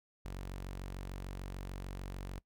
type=tone; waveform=sawtooth; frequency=46.73 Hz; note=F#1; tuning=18 cents sharp; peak=-37 dBFS; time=0.25-2.39 s; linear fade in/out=0 ms; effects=noise-tail reverb RT60 0.1 s tail -21 dB re dry